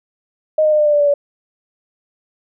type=tone with pitch steps; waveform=sine; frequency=621 / 613.9 / 606.8 / 599.8 / 593 / 586.1 / 579.4 / 572.8 Hz; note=D#5 / D#5 / D#5 / D5 / D5 / D5 / D5 / D5; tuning=-3 / -23 / -44 / +36 / +17 / -4 / -24 / -43 cents; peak=-10 dBFS; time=0.58-1.14 s; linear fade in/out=5 ms; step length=70 ms; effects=none